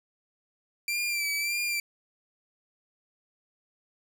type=tone with vibrato; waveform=sawtooth; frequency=2349 Hz; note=D7; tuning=in tune; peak=-24 dBFS; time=0.88-1.8 s; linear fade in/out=2 ms; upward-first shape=sine; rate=1.7 Hz; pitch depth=45 cents each way; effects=none